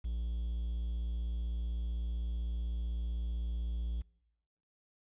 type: tone with quantisation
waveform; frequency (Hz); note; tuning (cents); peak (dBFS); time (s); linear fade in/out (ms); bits
triangle; 57.9; A#1; -11; -31; 0.04-4.02; 10; 10
effects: noise-tail reverb RT60 1.0 s tail -26 dB re dry + resampled to 8000 Hz